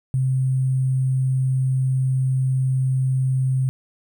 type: tone with sample-and-hold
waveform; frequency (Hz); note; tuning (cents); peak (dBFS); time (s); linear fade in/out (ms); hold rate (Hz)
sine; 130.81; C3; 0; -17; 0.14-3.69; 0; 8820
effects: none